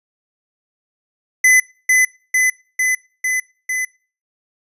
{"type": "tone with echo", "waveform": "square", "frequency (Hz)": 2017, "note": "B6", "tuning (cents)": 36, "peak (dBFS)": -9, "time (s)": [1.44, 1.6], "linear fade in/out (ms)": 5, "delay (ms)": 450, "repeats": 5, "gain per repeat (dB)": -2, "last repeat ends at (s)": 3.85, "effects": ["noise-tail reverb RT60 0.4 s tail -24 dB re dry", "resampled to 32000 Hz"]}